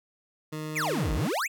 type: tone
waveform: 20% pulse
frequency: 154.6 Hz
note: D#3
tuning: 11 cents flat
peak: -28 dBFS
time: 0.52-1.28 s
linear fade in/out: 10 ms
type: exponential two-way sweep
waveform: square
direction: down then up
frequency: 2796 to 45.74 to 2796 Hz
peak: -27 dBFS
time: 0.75-1.48 s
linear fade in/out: 20 ms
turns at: 1.13 s
effects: none